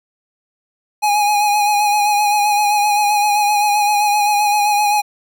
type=tone with vibrato; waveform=square; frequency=830 Hz; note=G#5; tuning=1 cent flat; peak=-13 dBFS; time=1.02-5.02 s; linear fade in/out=20 ms; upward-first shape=sine; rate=7.7 Hz; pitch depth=31 cents each way; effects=none